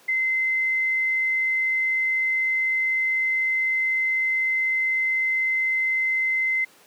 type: tone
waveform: sine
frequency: 2064 Hz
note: C7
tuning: 24 cents flat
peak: -20 dBFS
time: 0.08-6.65 s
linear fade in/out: 10 ms
effects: pink hiss -53 dBFS RMS until 6.86 s + high-pass 300 Hz 12 dB/octave